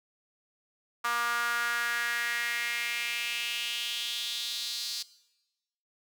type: tone with high-pass filter sweep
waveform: sawtooth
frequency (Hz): 237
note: A#3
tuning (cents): +29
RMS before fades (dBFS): -32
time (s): 1.04-5.03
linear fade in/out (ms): 10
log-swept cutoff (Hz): 1200 to 4500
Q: 3.9
effects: noise-tail reverb RT60 1.0 s tail -19 dB re dry